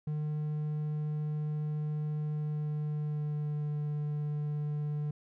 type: tone with pitch glide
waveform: triangle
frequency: 151.2 to 148.6 Hz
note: D#3 to D3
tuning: -49 to +21 cents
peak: -29 dBFS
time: 0.07-5.11 s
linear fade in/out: 5 ms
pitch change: -30 cents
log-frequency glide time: 2.26-3.78 s
effects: none